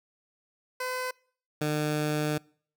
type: tone pair in turn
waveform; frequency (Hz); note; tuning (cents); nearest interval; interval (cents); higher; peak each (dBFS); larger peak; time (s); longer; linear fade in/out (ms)
15% pulse; 508 / 151.03; B4 / D3; +49 / +49; octave + major sixth; 2100; first; -24 / -20; second; 0.8-1.11 / 1.61-2.38; second; 5
effects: noise-tail reverb RT60 0.5 s tail -25 dB re dry